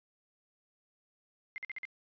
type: tone bursts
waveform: sine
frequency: 2093 Hz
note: C7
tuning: in tune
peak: -37 dBFS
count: 5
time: 1.56-1.852 s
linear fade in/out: 0 ms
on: 20 ms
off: 48 ms
effects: resampled to 11025 Hz